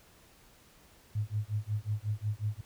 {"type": "tone with tremolo", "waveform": "sine", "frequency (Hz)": 105.8, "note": "G#2", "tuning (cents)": 33, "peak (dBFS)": -27, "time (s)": [1.15, 2.61], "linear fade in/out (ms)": 5, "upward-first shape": "sine", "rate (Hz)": 5.5, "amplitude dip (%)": 100, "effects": ["pink hiss -60 dBFS RMS until 2.65 s"]}